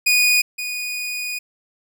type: tone pair in turn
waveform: sawtooth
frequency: 2468 / 2468 Hz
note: D#7 / D#7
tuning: -15 / -15 cents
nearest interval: unison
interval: 0 cents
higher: neither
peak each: -10 / -21 dBFS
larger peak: first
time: 0.06-0.42 / 0.58-1.39 s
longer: second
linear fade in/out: 10 ms
effects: none